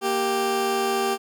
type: tone pair together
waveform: 20% pulse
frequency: 233.1 / 392 Hz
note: A#3 / G4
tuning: 0 / 0 cents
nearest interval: major sixth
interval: 900 cents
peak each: -25 / -17 dBFS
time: 0.01-1.18 s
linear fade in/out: 50 ms
effects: none